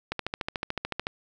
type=click train; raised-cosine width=0.3 ms; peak=-13 dBFS; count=14; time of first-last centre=0.12-1.069 s; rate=13.7 Hz; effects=none